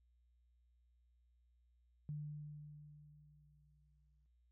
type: tone with exponential decay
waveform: sine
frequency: 149 Hz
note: D3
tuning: 25 cents sharp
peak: -40 dBFS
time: 2.09-4.26 s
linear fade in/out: 0 ms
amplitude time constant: 470 ms
effects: noise-tail reverb RT60 0.1 s tail -21 dB re dry + added 60 Hz sine -70 dBFS peak until 4.51 s